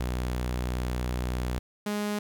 sawtooth tone pair in turn, 61.74 / 207.7 Hz, B1 / G#3, 0 / 0 cents, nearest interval octave + major sixth, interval 2100 cents, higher second, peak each -24 dBFS, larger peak neither, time 0-1.59 / 1.86-2.19 s, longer first, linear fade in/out 5 ms, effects 10-bit

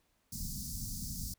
pink band-stop noise, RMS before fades -40 dBFS, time 0.32-1.34 s, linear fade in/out 5 ms, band 240 to 4700 Hz, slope 48 dB/octave, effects pink hiss -75 dBFS RMS until 1.38 s

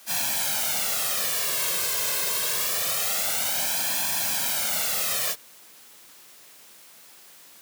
white noise with flanger, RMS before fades -26 dBFS, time 0.06-5.36 s, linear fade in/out 50 ms, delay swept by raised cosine 1.2 to 1.92 ms, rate 0.25 Hz, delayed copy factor +0.8, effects white hiss -50 dBFS RMS until 7.61 s + high-pass 150 Hz 12 dB/octave

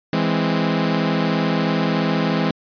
sawtooth chord, E augmented, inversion none, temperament equal, 164.81 / 207.7 / 261.6 Hz, E3 / G#3 / B#3, 0 / 0 / 0 cents, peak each -17 / -18 / -19 dBFS, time 0.13-2.51 s, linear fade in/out 2 ms, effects resampled to 11025 Hz

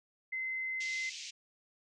sine tone, 2059 Hz, C7, 28 cents flat, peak -34 dBFS, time 0.32-1.1 s, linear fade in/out 10 ms
white band-pass noise, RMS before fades -45 dBFS, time 0.8-1.31 s, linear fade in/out 10 ms, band 2200 to 6700 Hz, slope 48 dB/octave
effects none

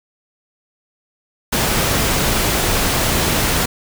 pink noise, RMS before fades -17 dBFS, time 1.52-3.66 s, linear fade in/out 10 ms, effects none

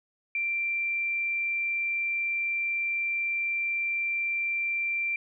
sine tone, 2358 Hz, D7, 6 cents sharp, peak -26 dBFS, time 0.35-5.16 s, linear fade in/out 2 ms, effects none

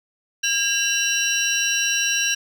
triangle tone cluster, 1625 / 2734 / 2959 / 3969 / 5680 Hz, G#6 / F7 / F#7 / B7 / F8, -38 / -37 / -1 / +8 / +28 cents, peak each -24 / -23 / -27 / -26 / -22 dBFS, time 0.43-2.35 s, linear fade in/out 10 ms, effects none

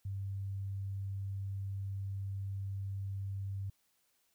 sine tone, 98 Hz, G2, in tune, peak -36 dBFS, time 0.05-3.7 s, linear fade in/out 5 ms, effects white hiss -75 dBFS RMS until 4.34 s

